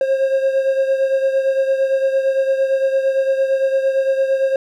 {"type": "beating tone pair", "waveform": "triangle", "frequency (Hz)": [535, 543.8], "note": ["C5", "C#5"], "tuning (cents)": [38, -33], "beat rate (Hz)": 8.8, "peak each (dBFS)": [-13, -20], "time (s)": [0.01, 4.56], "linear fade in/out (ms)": 2, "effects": []}